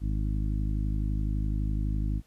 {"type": "harmonic tone", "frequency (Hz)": 51.91, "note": "G#1", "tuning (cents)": 0, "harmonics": [1, 2, 3, 4, 5, 6], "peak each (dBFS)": [-27, -33, -37, -39, -41, -43], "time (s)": [0, 2.22], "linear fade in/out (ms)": 50, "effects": ["pink hiss -65 dBFS RMS until 2.26 s", "resampled to 32000 Hz"]}